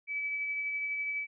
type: tone with tremolo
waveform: sine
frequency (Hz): 2296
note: D7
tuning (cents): -40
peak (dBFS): -30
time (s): 0.07-1.27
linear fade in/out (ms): 50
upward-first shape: triangle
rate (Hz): 12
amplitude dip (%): 30
effects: none